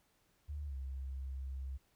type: tone with pitch glide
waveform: sine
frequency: 73.42 to 66.55 Hz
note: D2 to C2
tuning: 0 to +30 cents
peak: -39 dBFS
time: 0.48-1.78 s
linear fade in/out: 20 ms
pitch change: -170 cents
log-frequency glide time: 0.66-0.75 s
effects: pink hiss -74 dBFS RMS until 1.95 s